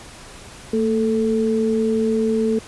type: tone pair together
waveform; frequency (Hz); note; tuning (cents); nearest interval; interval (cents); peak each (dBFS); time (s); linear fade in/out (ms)
sine; 225 / 439.7; A3 / A4; +39 / -1; octave; 1160; -19; 0.73-2.59; 5
effects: pink hiss -40 dBFS RMS until 2.67 s + resampled to 24000 Hz